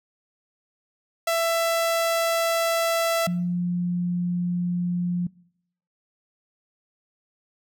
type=tone pair in turn; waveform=sawtooth / sine; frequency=666 / 176.4 Hz; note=E5 / F3; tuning=+18 / +18 cents; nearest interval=octave + major seventh; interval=2300 cents; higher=first; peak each=-17 / -22 dBFS; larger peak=first; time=1.27-3.27 / 3.27-5.27 s; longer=neither; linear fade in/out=5 ms; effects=noise-tail reverb RT60 0.7 s tail -23 dB re dry